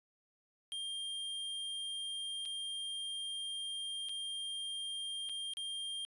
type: tone with dropouts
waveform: square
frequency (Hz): 3200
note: G7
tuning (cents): +35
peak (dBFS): -39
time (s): 0.72-6.05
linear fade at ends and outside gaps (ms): 0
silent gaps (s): 2.453-2.457 / 4.087-4.093 / 5.29-5.295 / 5.536-5.57
effects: resampled to 24000 Hz